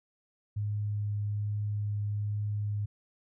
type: tone with vibrato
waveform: sine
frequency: 103.83 Hz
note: G#2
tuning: in tune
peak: -29 dBFS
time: 0.56-2.86 s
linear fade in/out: 10 ms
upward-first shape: triangle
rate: 1.2 Hz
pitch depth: 8 cents each way
effects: none